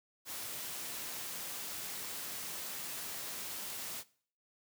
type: noise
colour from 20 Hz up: white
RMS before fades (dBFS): -42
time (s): 0.25-4.04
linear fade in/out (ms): 50
effects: noise-tail reverb RT60 0.5 s tail -20 dB re dry + high-pass 100 Hz 12 dB/octave